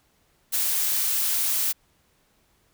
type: noise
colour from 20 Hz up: blue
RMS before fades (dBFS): -24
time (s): 0.52-1.73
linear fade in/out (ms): 20
effects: pink hiss -65 dBFS RMS until 2.73 s